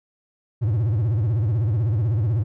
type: tone with vibrato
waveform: triangle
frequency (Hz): 110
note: A2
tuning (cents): 0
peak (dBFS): -16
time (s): 0.61-2.44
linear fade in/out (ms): 20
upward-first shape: sine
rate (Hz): 16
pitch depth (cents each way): 220
effects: none